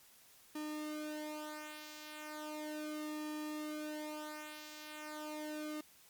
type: tone with flanger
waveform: sawtooth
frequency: 303.9 Hz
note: D#4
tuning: 41 cents flat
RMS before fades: -44 dBFS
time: 0.55-5.81 s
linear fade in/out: 5 ms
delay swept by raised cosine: 1.9 to 3.2 ms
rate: 0.36 Hz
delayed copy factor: -0.8
effects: white hiss -63 dBFS RMS until 6.09 s + MP3 96 kbps